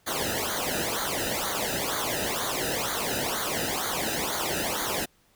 pink noise with flanger, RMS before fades -29 dBFS, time 0.06-5.06 s, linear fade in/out 20 ms, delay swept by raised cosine 0.37 to 0.92 ms, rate 2.1 Hz, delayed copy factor -0.9, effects pink hiss -64 dBFS RMS until 5.35 s

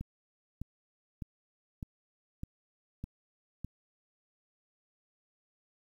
click train, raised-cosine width 5 ms, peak -26 dBFS, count 7, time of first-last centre 0.01-3.646 s, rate 1.65 Hz, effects 10-bit

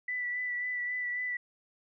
sine tone with vibrato, 1975.5 Hz, B6, in tune, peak -31 dBFS, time 0.08-1.37 s, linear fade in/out 5 ms, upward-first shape sine, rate 3.7 Hz, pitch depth 20 cents each way, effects none

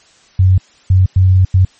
sine tone bursts at uneven times, 93.3 Hz, F#2, 15 cents sharp, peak -5 dBFS, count 4, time 0.39-0.58 / 0.9-1.06 / 1.16-1.45 / 1.54-1.65 s, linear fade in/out 5 ms, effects white hiss -48 dBFS RMS until 1.79 s + MP3 32 kbps

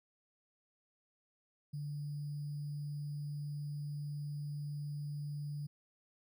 sine tone with sample-and-hold, 146.4 Hz, D3, 5 cents flat, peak -38 dBFS, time 1.73-5.67 s, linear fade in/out 10 ms, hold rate 4900 Hz, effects none

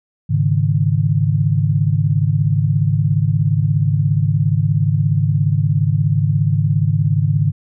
sine chord, Ab suspended fourth, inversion none, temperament equal, 103.83 / 138.59 / 155.56 Hz, Ab2 / Db3 / Eb3, 0 / 0 / 0 cents, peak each -17 dBFS, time 0.29-7.52 s, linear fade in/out 20 ms, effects none

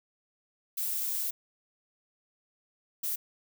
violet noise bursts at uneven times, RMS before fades -32 dBFS, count 2, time 0.77-1.31 / 3.03-3.16 s, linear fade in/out 10 ms, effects none

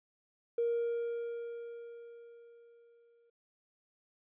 triangle tone with exponential decay, 469 Hz, A#4, 11 cents sharp, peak -24 dBFS, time 0.58-3.3 s, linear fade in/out 5 ms, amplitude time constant 590 ms, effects tanh soft clip ceiling -26 dBFS + resampled to 8000 Hz

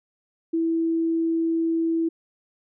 sine tone, 328.8 Hz, E4, 4 cents flat, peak -20 dBFS, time 0.53-2.09 s, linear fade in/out 10 ms, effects none

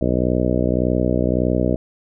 harmonic tone, 61.74 Hz, B1, in tune, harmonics 1 / 2 / 3 / 4 / 5 / 6 / 7 / 8 / 9 / 10, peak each -24 / -24 / -24 / -23 / -24 / -27 / -28 / -27 / -27 / -27 dBFS, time 0.01-1.76 s, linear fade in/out 5 ms, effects none

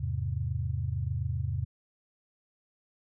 sine chord, E augmented, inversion none, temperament equal, 82.41 / 103.83 / 130.81 Hz, E2 / G#2 / B#2, 0 / 0 / 0 cents, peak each -33 dBFS, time 0-1.65 s, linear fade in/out 10 ms, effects none

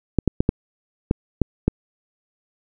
clicks, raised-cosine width 3 ms, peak -3 dBFS, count 7, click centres 0.187 / 0.277 / 0.405 / 0.491 / 1.111 / 1.417 / 1.68 s, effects none

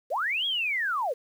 sine linear two-way sweep, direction up then down, 432.6 to 3356 to 432.6 Hz, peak -25 dBFS, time 0.1-1.14 s, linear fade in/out 20 ms, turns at 0.46 s, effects 9-bit

